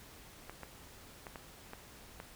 clicks, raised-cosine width 0.5 ms, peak -29 dBFS, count 6, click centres 0.496 / 0.633 / 1.268 / 1.358 / 1.734 / 2.201 s, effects pink hiss -55 dBFS RMS until 2.35 s

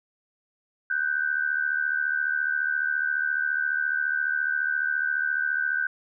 sine tone pair together, 1491.5 / 1566 Hz, F#6 / G6, +13 / -2 cents, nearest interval minor second, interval 85 cents, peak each -26 dBFS, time 0.9-5.87 s, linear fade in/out 5 ms, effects none

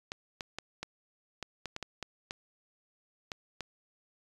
clicks, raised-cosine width 0.2 ms, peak -20 dBFS, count 12, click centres 0.119 / 0.408 / 0.586 / 0.83 / 1.427 / 1.657 / 1.764 / 1.827 / 2.027 / 2.309 / 3.318 / 3.607 s, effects resampled to 24000 Hz

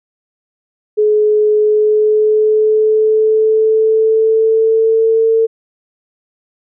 sine tone with pitch glide, 424.2 to 449.4 Hz, G#4 to A4, +37 to +37 cents, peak -8 dBFS, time 0.97-5.47 s, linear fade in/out 20 ms, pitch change +100 cents, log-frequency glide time 1.58-5.26 s, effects none

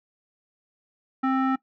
square tone with low-pass filter, 264 Hz, C4, 16 cents sharp, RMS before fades -23 dBFS, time 1.23-1.56 s, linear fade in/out 10 ms, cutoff 1400 Hz, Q 2.6, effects noise-tail reverb RT60 0.1 s tail -20 dB re dry

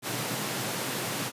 pink high-pass noise, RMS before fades -32 dBFS, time 0.02-1.32 s, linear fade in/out 50 ms, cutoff 110 Hz, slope 96 dB/octave, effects resampled to 32000 Hz

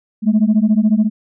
sine beating tone pair, 207.7 / 221.7 Hz, G#3 / A3, 0 / +13 cents, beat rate 14 Hz, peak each -12 dBFS, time 0.22-1.1 s, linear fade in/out 50 ms, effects tanh soft clip ceiling -6 dBFS

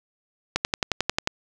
click train, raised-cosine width 0.2 ms, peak -4 dBFS, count 9, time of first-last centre 0.56-1.274 s, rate 11.2 Hz, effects none

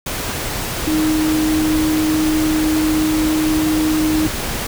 sine tone in noise, 311.1 Hz, D#4, in tune, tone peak -14 dBFS, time 0.87-4.27 s, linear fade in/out 5 ms, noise pink, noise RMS -23 dBFS, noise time 0.06-4.67 s, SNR +6 dB, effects none

